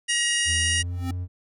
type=harmonic tone; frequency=951 Hz; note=A#5; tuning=34 cents sharp; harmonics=2 / 3 / 4 / 5 / 6 / 7 / 8 / 9 / 10; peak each=-26 / -25 / -38 / -38 / -29 / -36 / -38 / -35 / -30 dBFS; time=0.08-0.83 s; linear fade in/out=20 ms
type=tone with pitch glide; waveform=triangle; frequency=83.2 to 89.69 Hz; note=E2 to F2; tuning=+17 to +47 cents; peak=-25 dBFS; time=0.45-1.28 s; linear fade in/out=50 ms; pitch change=+130 cents; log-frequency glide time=0.6-0.98 s
type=tone with exponential growth; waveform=square; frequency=261.6 Hz; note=C4; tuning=in tune; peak=-27 dBFS; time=0.85-1.11 s; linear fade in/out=5 ms; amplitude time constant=56 ms
effects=none